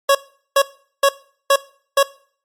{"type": "tone bursts", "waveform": "25% pulse", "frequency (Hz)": 554.4, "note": "C#5", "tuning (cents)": 0, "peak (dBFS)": -6, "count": 5, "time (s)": [0.09, 2.03], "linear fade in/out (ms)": 5, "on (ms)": 60, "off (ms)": 410, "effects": ["noise-tail reverb RT60 0.5 s tail -20 dB re dry", "MP3 64 kbps"]}